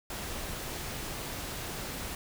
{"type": "noise", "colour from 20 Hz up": "pink", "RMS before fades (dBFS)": -38, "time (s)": [0.1, 2.15], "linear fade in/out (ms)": 2, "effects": []}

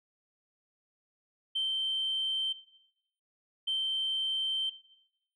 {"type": "tone bursts at uneven times", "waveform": "sine", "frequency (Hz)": 3115, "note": "G7", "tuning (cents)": -12, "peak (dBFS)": -27, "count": 2, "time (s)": [[1.55, 2.53], [3.67, 4.7]], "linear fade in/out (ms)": 10, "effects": ["noise-tail reverb RT60 0.9 s tail -20 dB re dry", "tanh soft clip ceiling -24 dBFS"]}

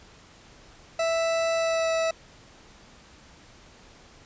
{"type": "tone with pitch glide", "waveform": "40% pulse", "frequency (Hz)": [659.3, 652.5], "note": ["E5", "E5"], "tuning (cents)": [0, -18], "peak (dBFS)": -22, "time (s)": [0.99, 2.11], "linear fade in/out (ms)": 5, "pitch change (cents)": -18, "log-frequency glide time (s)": [1.55, 1.9], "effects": ["pink hiss -52 dBFS RMS until 4.25 s", "resampled to 16000 Hz"]}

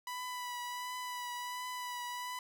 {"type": "tone with vibrato", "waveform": "sawtooth", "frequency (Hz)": 987.8, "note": "B5", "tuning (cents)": 0, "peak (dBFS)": -35, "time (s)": [0.07, 2.39], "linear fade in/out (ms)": 2, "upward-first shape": "triangle", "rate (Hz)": 1.4, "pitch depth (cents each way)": 25, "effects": []}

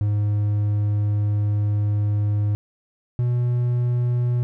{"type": "tone pair in turn", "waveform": "triangle", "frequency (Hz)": [103.83, 121.89], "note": ["G#2", "B2"], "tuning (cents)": [0, -22], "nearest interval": "minor third", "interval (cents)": 278, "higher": "second", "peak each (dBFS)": -16, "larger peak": "neither", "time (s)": [[0.01, 2.55], [3.19, 4.43]], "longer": "first", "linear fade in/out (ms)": 0, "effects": []}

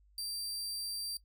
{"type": "tone", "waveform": "sawtooth", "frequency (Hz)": 4699, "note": "D8", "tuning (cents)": 0, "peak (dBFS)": -34, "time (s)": [0.18, 1.17], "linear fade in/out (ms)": 2, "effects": ["noise-tail reverb RT60 0.1 s tail -18 dB re dry", "added 50 Hz sine -62 dBFS peak until 1.24 s"]}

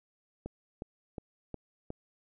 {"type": "click train", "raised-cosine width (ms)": 2, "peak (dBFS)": -25, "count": 5, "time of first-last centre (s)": [0.46, 1.904], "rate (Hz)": 2.77, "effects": []}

